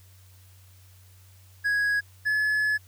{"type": "tone pair in turn", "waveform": "triangle", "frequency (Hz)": [1661.2, 1709.9], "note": ["G#6", "A6"], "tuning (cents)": [0, -50], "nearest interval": "minor second", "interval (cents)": 50, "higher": "second", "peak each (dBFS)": -20, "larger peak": "neither", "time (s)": [[1.64, 2.01], [2.25, 2.78]], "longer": "second", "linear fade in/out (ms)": 20, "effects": ["added 93 Hz sine -51 dBFS peak until 2.87 s", "white hiss -59 dBFS RMS until 2.87 s"]}